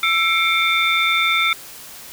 sine tone cluster, 1333 / 2158 / 2329 / 3570 Hz, E6 / C#7 / D7 / A7, +19 / -47 / -15 / +24 cents, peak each -20 dBFS, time 0.03-1.53 s, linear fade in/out 2 ms, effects tanh soft clip ceiling -4 dBFS + white hiss -38 dBFS RMS until 2.12 s

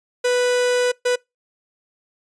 45% pulse tone bursts at uneven times, 493.9 Hz, B4, in tune, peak -16 dBFS, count 2, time 0.24-0.92 / 1.05-1.16 s, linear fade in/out 10 ms, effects noise-tail reverb RT60 0.2 s tail -25 dB re dry + resampled to 22050 Hz

